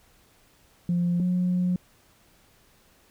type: tone pair in turn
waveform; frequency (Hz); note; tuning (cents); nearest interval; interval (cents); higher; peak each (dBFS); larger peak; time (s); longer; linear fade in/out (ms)
sine; 174.61 / 180.14; F3 / F#3; 0 / -46; minor second; 54; second; -20; neither; 0.89-1.2 / 1.2-1.76; second; 2
effects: tanh soft clip ceiling -18 dBFS + pink hiss -60 dBFS RMS until 3.1 s